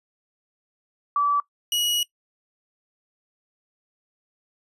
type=tone pair in turn; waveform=sine / sawtooth; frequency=1154 / 2908 Hz; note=D6 / F#7; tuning=-31 / -31 cents; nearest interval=octave + major third; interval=1600 cents; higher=second; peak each=-18 dBFS; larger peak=neither; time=1.16-1.4 / 1.72-2.03 s; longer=second; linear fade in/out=2 ms; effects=noise-tail reverb RT60 0.1 s tail -21 dB re dry + resampled to 32000 Hz